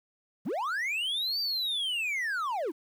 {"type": "linear two-way sweep", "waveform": "triangle", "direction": "up then down", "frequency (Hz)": [130, 4699, 268.9], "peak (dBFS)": -27, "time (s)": [0.45, 2.72], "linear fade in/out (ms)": 20, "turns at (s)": 1.4, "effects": ["10-bit"]}